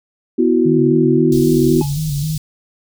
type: chord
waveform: sine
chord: B suspended fourth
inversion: none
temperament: just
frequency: 246.9 / 329.3 / 370.4 Hz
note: B3 / E4 / F#4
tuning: 0 / -2 / +2 cents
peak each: -15 / -15 / -15 dBFS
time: 0.38-1.82 s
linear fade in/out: 10 ms
type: tone with vibrato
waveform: sine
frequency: 148.8 Hz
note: D3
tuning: 23 cents sharp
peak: -17 dBFS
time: 0.65-2.38 s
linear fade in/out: 10 ms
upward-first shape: square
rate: 3.8 Hz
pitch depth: 75 cents each way
type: band-stop noise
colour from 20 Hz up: pink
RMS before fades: -29 dBFS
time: 1.32-2.38 s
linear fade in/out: 2 ms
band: 140 to 3900 Hz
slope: 24 dB/octave
type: tone with exponential decay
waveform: triangle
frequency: 850 Hz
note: G#5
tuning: 40 cents sharp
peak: -20 dBFS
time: 1.81-1.96 s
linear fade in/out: 2 ms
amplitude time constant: 32 ms
effects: none